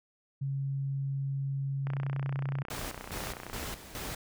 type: tone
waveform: sine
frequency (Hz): 137.3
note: C#3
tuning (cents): -16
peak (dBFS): -30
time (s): 0.41-2.63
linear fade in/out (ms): 10
type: click train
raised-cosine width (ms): 0.5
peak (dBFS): -25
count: 55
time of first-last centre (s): 1.87-3.629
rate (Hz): 30.7
type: noise with tremolo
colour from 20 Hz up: pink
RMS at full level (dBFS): -38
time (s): 2.7-4.15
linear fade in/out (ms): 5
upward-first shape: square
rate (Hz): 2.4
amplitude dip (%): 70
effects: none